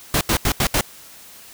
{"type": "noise bursts at uneven times", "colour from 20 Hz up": "pink", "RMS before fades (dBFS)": -18, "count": 5, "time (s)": [[0.14, 0.21], [0.29, 0.37], [0.45, 0.52], [0.6, 0.67], [0.74, 0.81]], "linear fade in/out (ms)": 2, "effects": ["white hiss -43 dBFS RMS until 1.53 s"]}